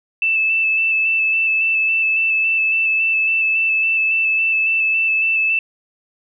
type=tone with vibrato; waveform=sine; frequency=2637 Hz; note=E7; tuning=in tune; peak=-14 dBFS; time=0.22-5.59 s; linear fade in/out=2 ms; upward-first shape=square; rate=3.6 Hz; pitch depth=14 cents each way; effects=none